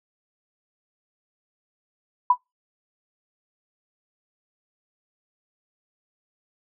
sine tone with exponential decay, 987.8 Hz, B5, in tune, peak -10 dBFS, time 2.3-2.38 s, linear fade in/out 5 ms, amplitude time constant 17 ms, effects noise-tail reverb RT60 0.2 s tail -22 dB re dry

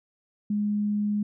sine tone, 207.7 Hz, G#3, in tune, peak -23 dBFS, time 0.5-1.23 s, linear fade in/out 5 ms, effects none

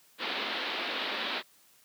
white band-pass noise, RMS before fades -34 dBFS, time 0.18-1.43 s, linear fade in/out 50 ms, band 210 to 4100 Hz, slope 48 dB/octave, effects white hiss -62 dBFS RMS until 1.84 s + high-pass 100 Hz 12 dB/octave

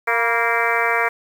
harmonic tone with a mistuned harmonic, 231.8 Hz, A#3, 10 cents flat, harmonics 2 / 3 / 4 / 5 / 6 / 7 / 8 / 9 / 10, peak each -25 / -25 / -25 / -25 / -25 / -25 / -25 / -25 / -25 dBFS, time 0.07-1.09 s, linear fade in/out 10 ms, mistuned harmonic 4, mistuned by +48 cents, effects 7-bit

